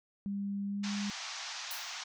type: tone with pitch glide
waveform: sine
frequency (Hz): 200 to 203.3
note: G3 to G#3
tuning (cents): +35 to -37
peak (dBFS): -33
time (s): 0.26-1.1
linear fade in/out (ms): 0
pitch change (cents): +28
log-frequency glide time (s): 0.66-0.88
type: band-pass noise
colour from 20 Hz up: white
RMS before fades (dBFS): -42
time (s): 0.83-2.04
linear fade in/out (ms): 10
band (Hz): 700 to 6400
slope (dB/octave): 48
type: noise with exponential decay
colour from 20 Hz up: violet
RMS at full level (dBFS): -39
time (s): 1.71-2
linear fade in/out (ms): 1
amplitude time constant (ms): 62
effects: none